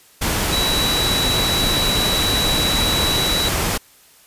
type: tone in noise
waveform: sine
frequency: 3917 Hz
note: B7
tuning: 15 cents flat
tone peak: -19 dBFS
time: 0.52-3.49 s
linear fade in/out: 10 ms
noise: pink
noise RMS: -20 dBFS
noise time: 0.21-3.78 s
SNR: -2 dB
effects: white hiss -50 dBFS RMS until 4.26 s + resampled to 32000 Hz